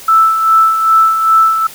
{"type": "tone with tremolo", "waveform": "sine", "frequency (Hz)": 1319, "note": "E6", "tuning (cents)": 1, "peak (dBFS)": -4, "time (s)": [0.08, 1.67], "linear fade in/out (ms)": 5, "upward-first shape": "sine", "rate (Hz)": 2.5, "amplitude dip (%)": 55, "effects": ["white hiss -33 dBFS RMS until 1.74 s"]}